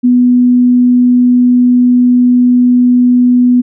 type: tone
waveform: sine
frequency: 246.9 Hz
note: B3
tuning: in tune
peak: -4 dBFS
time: 0.03-3.62 s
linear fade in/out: 20 ms
effects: none